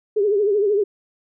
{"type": "tone with vibrato", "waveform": "sine", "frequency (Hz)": 410, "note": "G#4", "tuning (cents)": -22, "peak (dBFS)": -15, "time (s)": [0.16, 0.84], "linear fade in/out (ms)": 10, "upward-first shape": "triangle", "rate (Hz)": 13, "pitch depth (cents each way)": 110, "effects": []}